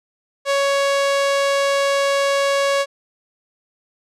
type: tone with low-pass filter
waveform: sawtooth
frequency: 557 Hz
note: C#5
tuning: 8 cents sharp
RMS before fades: -18 dBFS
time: 0.45-2.86 s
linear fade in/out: 50 ms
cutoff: 7600 Hz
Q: 0.75
effects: none